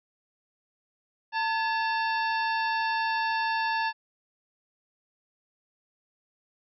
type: harmonic tone with a mistuned harmonic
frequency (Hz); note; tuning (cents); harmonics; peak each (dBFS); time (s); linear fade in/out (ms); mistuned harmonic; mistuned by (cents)
898; A5; +35; 1 / 2 / 3 / 4 / 5 / 6; -27 / -30 / -36 / -42 / -40 / -46; 1.32-3.93; 50; 2; -88
effects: none